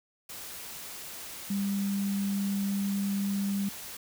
sine tone in noise, 198.8 Hz, G3, 25 cents sharp, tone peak -27 dBFS, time 1.5-3.69 s, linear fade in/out 5 ms, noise white, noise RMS -42 dBFS, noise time 0.29-3.97 s, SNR +12 dB, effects none

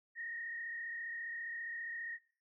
sine tone with frequency modulation, 1857 Hz, A#6, 7 cents flat, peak -40 dBFS, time 0.15-2.19 s, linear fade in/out 50 ms, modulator 34.9 Hz, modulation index 1.2, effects noise-tail reverb RT60 0.4 s tail -19 dB re dry

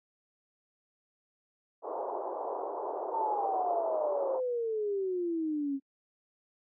pink band-pass noise, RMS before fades -36 dBFS, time 1.82-4.41 s, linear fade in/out 50 ms, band 380 to 1000 Hz, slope 48 dB/octave
sine exponential sweep, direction down, 926 to 269.2 Hz, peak -29 dBFS, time 3.11-5.8 s, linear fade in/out 50 ms
effects noise-tail reverb RT60 0.1 s tail -26 dB re dry

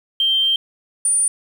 sine tone pair in turn, 3148 / 9312 Hz, G7 / D9, +7 / -16 cents, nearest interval octave + perfect fifth, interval 1877 cents, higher second, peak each -14 dBFS, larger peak neither, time 0.2-0.56 / 1.05-1.28 s, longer first, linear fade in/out 2 ms, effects 7-bit

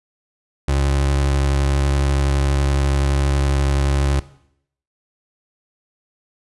30% pulse tone with vibrato, 69.3 Hz, C#2, in tune, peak -13 dBFS, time 0.68-4.2 s, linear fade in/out 5 ms, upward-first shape sine, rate 12 Hz, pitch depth 19 cents each way, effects noise-tail reverb RT60 0.7 s tail -17 dB re dry + resampled to 24000 Hz

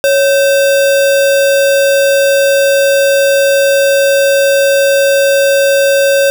sine tone with sample-and-hold, 554.4 Hz, C#5, in tune, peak -6 dBFS, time 0.04-6.3 s, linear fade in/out 0 ms, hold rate 2100 Hz, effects none

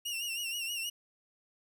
sawtooth tone with vibrato, 2794 Hz, F7, in tune, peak -31 dBFS, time 0.05-0.9 s, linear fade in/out 10 ms, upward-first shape sine, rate 6.3 Hz, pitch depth 73 cents each way, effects 11-bit

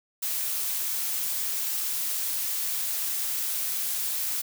blue noise, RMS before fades -29 dBFS, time 0.22-4.42 s, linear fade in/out 10 ms, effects none

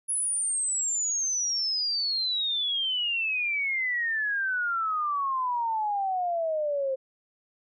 sine exponential sweep, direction down, 10490 to 522 Hz, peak -25 dBFS, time 0.08-6.96 s, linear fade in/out 20 ms, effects none

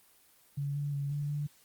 sine tone with pitch steps, 141.7 / 144.3 / 141.2 / 145.3 / 146.6 Hz, C#3 / D3 / C#3 / D3 / D3, +38 / -30 / +32 / -18 / -3 cents, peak -31 dBFS, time 0.57-1.47 s, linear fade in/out 10 ms, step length 180 ms, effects white hiss -63 dBFS RMS until 1.64 s + Opus 24 kbps

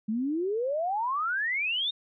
sine exponential sweep, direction up, 207.7 to 3729 Hz, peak -26 dBFS, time 0.08-1.91 s, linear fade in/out 10 ms, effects none

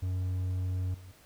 triangle tone with level steps, 92 Hz, F#2, 9 cents flat, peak -27 / -44 dBFS, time 0.02-1.12 s, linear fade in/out 10 ms, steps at 0.94 s, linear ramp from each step 5 ms, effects pink hiss -59 dBFS RMS until 1.25 s

